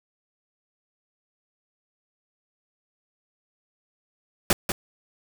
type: noise with echo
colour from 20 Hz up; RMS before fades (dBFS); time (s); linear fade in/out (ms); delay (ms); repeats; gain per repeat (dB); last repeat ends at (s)
pink; -19; 4.5-4.53; 2; 190; 1; -7; 4.72
effects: none